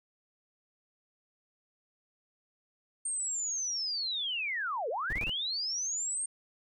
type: linear two-way sweep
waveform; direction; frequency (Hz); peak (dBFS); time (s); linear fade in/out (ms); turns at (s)
sine; down then up; 8720 to 415.3 to 8720; -31; 3.05-6.26; 5; 4.89
type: noise bursts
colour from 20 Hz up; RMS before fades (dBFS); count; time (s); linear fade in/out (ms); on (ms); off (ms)
brown; -36; 4; 5.1-5.295; 0; 27; 29
effects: none